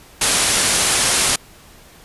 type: low-pass noise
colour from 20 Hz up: white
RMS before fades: -17 dBFS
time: 0.21-1.36 s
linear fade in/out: 5 ms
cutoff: 11000 Hz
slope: 96 dB/octave
effects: pink hiss -45 dBFS RMS until 2.04 s + resampled to 32000 Hz